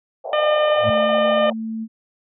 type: band-pass noise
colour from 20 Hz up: pink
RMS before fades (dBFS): -28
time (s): 0.24-1.53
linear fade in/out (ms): 10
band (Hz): 570 to 740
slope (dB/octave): 48
type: harmonic tone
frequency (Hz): 604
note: D5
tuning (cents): +48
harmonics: 1 / 2 / 3 / 4 / 5 / 6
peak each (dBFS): -16 / -23 / -28 / -33 / -29 / -40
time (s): 0.33-1.5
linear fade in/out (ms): 2
type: tone with exponential growth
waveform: sine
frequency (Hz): 110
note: A2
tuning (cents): 0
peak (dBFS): -18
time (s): 0.75-0.9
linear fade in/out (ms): 5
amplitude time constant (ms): 31
type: tone with pitch glide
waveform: sine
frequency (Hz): 220 to 222.6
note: A3 to A3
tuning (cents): 0 to +20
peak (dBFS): -24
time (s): 0.83-1.88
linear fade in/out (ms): 50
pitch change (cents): +20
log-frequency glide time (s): 1-1.13
effects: none